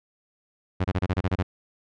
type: tone bursts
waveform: sawtooth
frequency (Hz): 93.2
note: F#2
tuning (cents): +13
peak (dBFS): -17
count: 9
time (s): 0.8-1.429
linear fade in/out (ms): 10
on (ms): 45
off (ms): 28
effects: low-pass 3000 Hz 12 dB/octave